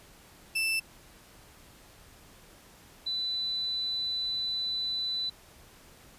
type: tone pair in turn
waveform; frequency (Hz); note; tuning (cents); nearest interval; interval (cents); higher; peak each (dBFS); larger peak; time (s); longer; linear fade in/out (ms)
35% pulse / sine; 2653 / 3990; E7 / B7; +10 / +17; perfect fifth; 707; second; -25 / -29; first; 0.55-0.8 / 3.06-5.3; second; 10
effects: pink hiss -55 dBFS RMS until 6.18 s + resampled to 32000 Hz